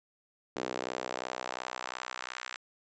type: tone with high-pass filter sweep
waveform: sawtooth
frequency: 62.8 Hz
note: B1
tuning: 30 cents sharp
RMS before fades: -39 dBFS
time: 0.56-2.56 s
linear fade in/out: 0 ms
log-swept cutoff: 360 to 1600 Hz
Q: 1.3
effects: resampled to 16000 Hz